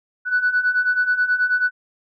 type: beating tone pair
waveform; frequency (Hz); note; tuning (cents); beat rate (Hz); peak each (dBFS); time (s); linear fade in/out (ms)
sine; 1480 / 1489.3; F#6 / F#6; 0 / +11; 9.3; -21 / -17; 0.25-1.71; 50
effects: tanh soft clip ceiling -10 dBFS